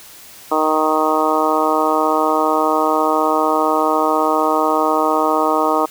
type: harmonic tone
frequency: 155.8 Hz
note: D#3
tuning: 3 cents sharp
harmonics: 2 / 3 / 4 / 5 / 6 / 7 / 8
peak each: -21 / -21 / -21 / -21 / -21 / -21 / -21 dBFS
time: 0.51-5.86 s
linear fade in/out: 10 ms
effects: white hiss -40 dBFS RMS until 5.9 s